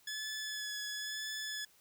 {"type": "tone with vibrato", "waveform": "15% pulse", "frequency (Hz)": 1711, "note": "A6", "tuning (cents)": -49, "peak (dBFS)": -32, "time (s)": [0.07, 1.65], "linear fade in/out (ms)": 5, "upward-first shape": "sine", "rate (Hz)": 0.99, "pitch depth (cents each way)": 19, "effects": ["white hiss -66 dBFS RMS until 1.8 s"]}